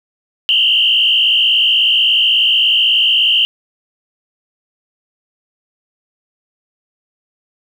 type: tone with frequency modulation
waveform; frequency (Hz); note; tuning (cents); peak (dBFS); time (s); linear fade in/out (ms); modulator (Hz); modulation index
sine; 2960; F#7; 0; -9; 0.49-3.45; 0; 56.4; 3.3
effects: 7-bit